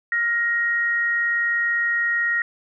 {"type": "tone pair together", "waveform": "sine", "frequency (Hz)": [1405.1, 1879], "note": ["F6", "A#6"], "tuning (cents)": [10, 13], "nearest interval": "perfect fourth", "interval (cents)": 503, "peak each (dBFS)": [-28, -19], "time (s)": [0.12, 2.42], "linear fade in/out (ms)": 2, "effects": []}